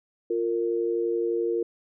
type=tone pair together; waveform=sine; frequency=349.2 / 460.9 Hz; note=F4 / A#4; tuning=0 / -20 cents; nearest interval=perfect fourth; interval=480 cents; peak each=-26 dBFS; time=0.3-1.63 s; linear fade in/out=5 ms; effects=none